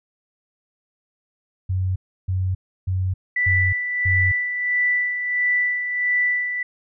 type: tone bursts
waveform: sine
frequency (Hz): 93.1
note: F#2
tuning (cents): +11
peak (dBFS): -19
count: 5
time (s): 1.69-4.32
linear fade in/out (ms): 10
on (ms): 270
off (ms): 320
type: tone with tremolo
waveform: sine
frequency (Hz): 1975.5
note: B6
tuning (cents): 0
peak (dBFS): -16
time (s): 3.36-6.63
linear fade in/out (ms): 5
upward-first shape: sine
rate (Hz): 1.5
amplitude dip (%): 55
effects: none

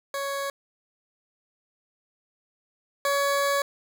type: tone pair in turn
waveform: 20% pulse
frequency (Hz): 556 / 562.1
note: C#5 / C#5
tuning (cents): +5 / +24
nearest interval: unison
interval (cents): 19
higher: second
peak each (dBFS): -23 / -17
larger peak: second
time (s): 0.14-0.5 / 3.05-3.62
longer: second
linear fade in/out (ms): 2
effects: 8-bit

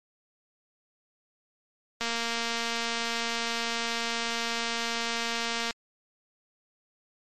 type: click train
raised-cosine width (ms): 0.2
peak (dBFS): -13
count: 859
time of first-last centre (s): 2.01-5.708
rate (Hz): 232
effects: MP3 64 kbps

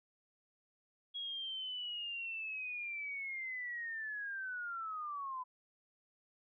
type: linear sweep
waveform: sine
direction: down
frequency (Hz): 3322 to 998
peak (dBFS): -39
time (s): 1.14-5.44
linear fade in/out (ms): 20
effects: none

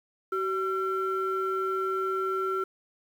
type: tone pair together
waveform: sine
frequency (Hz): 380 / 1355.7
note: F#4 / E6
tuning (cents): +46 / +48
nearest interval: octave + minor seventh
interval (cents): 2202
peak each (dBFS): -28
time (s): 0.32-2.64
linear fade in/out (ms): 5
effects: tanh soft clip ceiling -20 dBFS + 9-bit

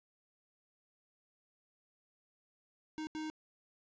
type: tone bursts at uneven times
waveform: square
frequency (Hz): 311.1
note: D#4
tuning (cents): 0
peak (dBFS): -39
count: 2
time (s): 2.98-3.07 / 3.15-3.3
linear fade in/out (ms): 0
effects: resampled to 16000 Hz + 11-bit

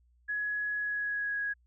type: tone with pitch glide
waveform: sine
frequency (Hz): 1681 to 1658.8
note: G#6 to G#6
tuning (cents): +20 to -3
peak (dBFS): -30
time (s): 0.28-1.54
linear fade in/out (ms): 20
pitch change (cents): -23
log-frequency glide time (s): 0.78-1.39
effects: added 60 Hz sine -63 dBFS peak until 1.66 s

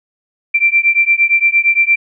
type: beating tone pair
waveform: sine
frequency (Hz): 2349 / 2357.7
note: D7 / D7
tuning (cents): 0 / +6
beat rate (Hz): 8.7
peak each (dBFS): -12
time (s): 0.54-1.96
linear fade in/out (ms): 10
effects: none

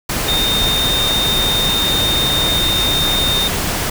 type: tone in noise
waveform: sine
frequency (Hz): 3657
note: A#7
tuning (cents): -34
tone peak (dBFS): -15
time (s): 0.28-3.48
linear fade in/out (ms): 5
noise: pink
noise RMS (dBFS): -19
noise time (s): 0.09-3.9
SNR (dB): +1
effects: none

